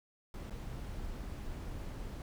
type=noise with dropouts; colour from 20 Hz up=brown; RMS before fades=-42 dBFS; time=0.34-2.22 s; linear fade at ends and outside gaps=1 ms; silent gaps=0.498-0.506 s; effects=none